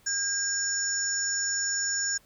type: tone cluster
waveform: sine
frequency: 1612 / 5370 / 6750 Hz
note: G6 / E8 / G#8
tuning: +48 / +31 / +27 cents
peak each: -32 / -33 / -28 dBFS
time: 0.06-2.18 s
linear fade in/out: 10 ms
effects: pink hiss -61 dBFS RMS until 2.25 s